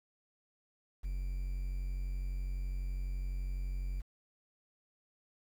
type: tone with quantisation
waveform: triangle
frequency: 45.97 Hz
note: F#1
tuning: 10 cents flat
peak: -32 dBFS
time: 1.03-4.02 s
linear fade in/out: 20 ms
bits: 10
effects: none